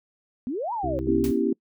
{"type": "exponential two-way sweep", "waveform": "sine", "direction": "up then down", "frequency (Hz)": [230.5, 987.8, 517], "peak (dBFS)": -26, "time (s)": [0.47, 0.99], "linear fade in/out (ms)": 0, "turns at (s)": 0.73}
{"type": "harmonic tone", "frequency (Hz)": 65.2, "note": "C2", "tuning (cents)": -5, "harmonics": [1, 2, 4, 5, 6], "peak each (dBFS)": [-33, -34, -36, -30, -34], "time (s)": [0.83, 1.32], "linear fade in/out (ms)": 10}
{"type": "chord", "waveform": "sine", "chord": "C# half-diminished seventh", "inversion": "third", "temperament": "equal with one note detuned", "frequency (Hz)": [241.9, 277.2, 329.6, 392], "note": ["B3", "C#4", "E4", "G4"], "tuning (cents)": [-36, 0, 0, 0], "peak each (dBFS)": -26, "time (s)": [1.07, 1.53], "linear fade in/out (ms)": 5}
{"type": "noise with exponential decay", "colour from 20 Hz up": "white", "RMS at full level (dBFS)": -34, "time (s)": [1.24, 1.42], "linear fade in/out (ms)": 0, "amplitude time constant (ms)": 37}
{"effects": ["noise-tail reverb RT60 0.1 s tail -25 dB re dry"]}